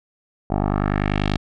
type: tone with low-pass filter sweep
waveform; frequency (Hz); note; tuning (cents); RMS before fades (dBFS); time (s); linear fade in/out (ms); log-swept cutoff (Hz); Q
10% pulse; 50.2; G1; +42; -21; 0.5-1.37; 5; 730 to 4100; 1.9
effects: none